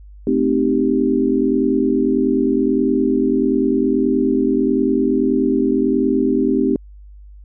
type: chord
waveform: sine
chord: A half-diminished seventh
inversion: none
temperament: equal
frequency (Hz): 220 / 261.6 / 311.1 / 392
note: A3 / C4 / Eb4 / G4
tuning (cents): 0 / 0 / 0 / 0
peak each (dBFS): -22 / -17 / -20 / -19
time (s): 0.27-6.76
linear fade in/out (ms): 2
effects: added 50 Hz sine -37 dBFS peak until 7.44 s